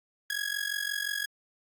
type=tone with amplitude modulation; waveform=sawtooth; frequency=1661.2 Hz; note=G#6; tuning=in tune; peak=-23 dBFS; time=0.3-1.26 s; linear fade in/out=2 ms; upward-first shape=sine; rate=45.7 Hz; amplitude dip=85%; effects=Opus 48 kbps